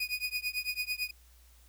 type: tone with tremolo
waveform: 30% pulse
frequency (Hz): 2478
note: D#7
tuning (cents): -8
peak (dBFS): -26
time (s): 0-1.11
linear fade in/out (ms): 5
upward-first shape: triangle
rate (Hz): 9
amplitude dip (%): 100
effects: added 60 Hz sine -57 dBFS peak until 1.68 s + white hiss -64 dBFS RMS until 1.68 s